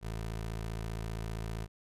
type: tone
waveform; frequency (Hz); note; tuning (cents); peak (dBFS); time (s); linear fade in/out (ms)
20% pulse; 55.2; A1; +6; -31; 0.01-1.68; 50
effects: resampled to 32000 Hz